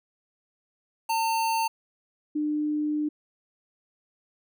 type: tone pair in turn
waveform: square / sine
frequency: 900 / 300.3 Hz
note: A5 / D4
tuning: +39 / +39 cents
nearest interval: octave + perfect fifth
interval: 1900 cents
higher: first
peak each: -24 dBFS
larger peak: neither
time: 1.09-1.68 / 2.35-3.09 s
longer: second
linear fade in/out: 10 ms
effects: none